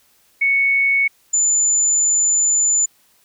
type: tone pair in turn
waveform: sine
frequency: 2217 / 7039 Hz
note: C#7 / A8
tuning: 0 / 0 cents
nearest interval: octave + minor sixth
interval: 2000 cents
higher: second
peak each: -13 dBFS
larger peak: neither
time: 0.41-1.08 / 1.33-2.86 s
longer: second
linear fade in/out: 10 ms
effects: white hiss -57 dBFS RMS until 3.24 s